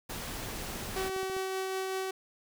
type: noise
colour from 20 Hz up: pink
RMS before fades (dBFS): -39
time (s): 0.09-1.09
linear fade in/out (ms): 10
type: click train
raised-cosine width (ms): 2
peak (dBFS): -32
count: 15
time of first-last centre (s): 0.42-1.366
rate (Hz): 14.8
type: tone with tremolo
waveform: sawtooth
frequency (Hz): 380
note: F#4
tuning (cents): +46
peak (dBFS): -27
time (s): 0.96-2.11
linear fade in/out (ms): 5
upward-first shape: triangle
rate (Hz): 5.2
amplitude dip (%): 25
effects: none